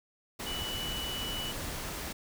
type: tone in noise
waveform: sine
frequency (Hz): 2960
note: F#7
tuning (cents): 0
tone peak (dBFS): -36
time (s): 0.46-1.52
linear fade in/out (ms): 10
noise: pink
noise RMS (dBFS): -38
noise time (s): 0.39-2.13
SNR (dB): -1
effects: none